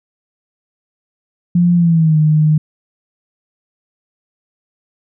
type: tone with pitch glide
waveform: sine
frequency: 174.61 to 153.77 Hz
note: F3 to D#3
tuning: 0 to -20 cents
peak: -8 dBFS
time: 1.55-2.58 s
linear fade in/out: 5 ms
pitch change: -220 cents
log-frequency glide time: 1.75-2.18 s
effects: none